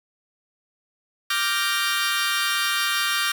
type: chord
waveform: 20% pulse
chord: G minor seventh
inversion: second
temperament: equal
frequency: 1174.7 / 1396.9 / 1568 / 1864.7 Hz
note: D6 / F6 / G6 / Bb6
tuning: 0 / 0 / 0 / 0 cents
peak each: -22 dBFS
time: 1.3-3.32 s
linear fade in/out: 5 ms
effects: 8-bit